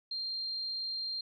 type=tone; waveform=sine; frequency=4186 Hz; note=C8; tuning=in tune; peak=-34 dBFS; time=0.11-1.21 s; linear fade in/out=5 ms; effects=none